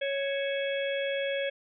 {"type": "harmonic tone with a mistuned harmonic", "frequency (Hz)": 554, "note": "C#5", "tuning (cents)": -1, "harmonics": [1, 3, 4, 5, 6], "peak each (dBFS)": [-29, -37, -39, -41, -39], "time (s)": [0.01, 1.5], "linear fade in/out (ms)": 10, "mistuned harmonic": 5, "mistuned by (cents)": -110, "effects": []}